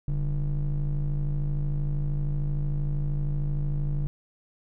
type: ring-modulated tone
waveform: triangle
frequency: 85 Hz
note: F2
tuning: 46 cents flat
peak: -19 dBFS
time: 0.08-4.07 s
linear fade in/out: 0 ms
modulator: 58.5 Hz
effects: none